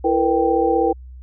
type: tone cluster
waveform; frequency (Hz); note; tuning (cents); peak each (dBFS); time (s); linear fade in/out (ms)
sine; 334.7 / 456.6 / 492.5 / 784; E4 / A#4 / B4 / G5; +26 / -36 / -5 / 0; -20; 0.04-0.93; 10
effects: added 63 Hz sine -35 dBFS peak until 1.22 s